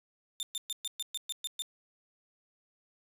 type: tone bursts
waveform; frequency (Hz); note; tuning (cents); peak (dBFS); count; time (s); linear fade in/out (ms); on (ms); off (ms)
sawtooth; 3590; A7; +34; -30; 9; 0.4-1.621; 0; 29; 120
effects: resampled to 32000 Hz + 11-bit